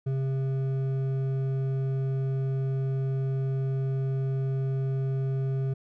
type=tone with hard clipping; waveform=triangle; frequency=134 Hz; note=C3; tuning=42 cents sharp; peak=-27 dBFS; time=0.06-5.74 s; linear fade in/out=10 ms; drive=11 dB; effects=none